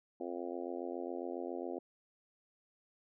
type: harmonic tone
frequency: 87.31 Hz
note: F2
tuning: in tune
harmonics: 3 / 4 / 5 / 6 / 7 / 8 / 9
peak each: -45 / -42 / -46 / -46 / -49 / -48 / -53 dBFS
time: 0.2-1.79 s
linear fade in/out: 5 ms
effects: none

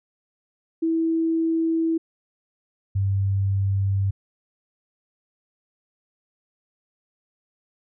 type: tone pair in turn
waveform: sine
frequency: 326.6 / 98 Hz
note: E4 / G2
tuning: -16 / 0 cents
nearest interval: octave + major sixth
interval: 2084 cents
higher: first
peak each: -19 dBFS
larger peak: neither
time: 0.82-1.98 / 2.95-4.11 s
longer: neither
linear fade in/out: 10 ms
effects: none

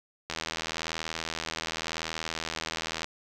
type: click train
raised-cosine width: 0.2 ms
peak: -14 dBFS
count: 223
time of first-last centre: 0.3-3.044 s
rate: 80.9 Hz
effects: none

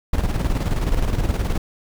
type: noise with tremolo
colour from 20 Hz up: brown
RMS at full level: -18 dBFS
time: 0.13-1.58 s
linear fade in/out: 5 ms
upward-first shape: square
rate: 19 Hz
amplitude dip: 55%
effects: none

